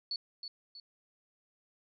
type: tone with echo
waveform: sine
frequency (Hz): 4435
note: C#8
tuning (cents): 0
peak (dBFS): -33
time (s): 0.11-0.16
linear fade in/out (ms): 2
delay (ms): 320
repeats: 2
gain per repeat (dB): -7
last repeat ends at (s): 0.8
effects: none